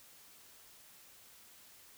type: silence
effects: white hiss -59 dBFS RMS until 1.97 s